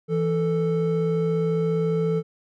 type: tone pair together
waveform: triangle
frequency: 165.3 / 441.3 Hz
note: E3 / A4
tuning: +5 / +5 cents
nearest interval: octave + perfect fourth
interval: 1700 cents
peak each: -21 / -21 dBFS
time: 0.08-2.23 s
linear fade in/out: 50 ms
effects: none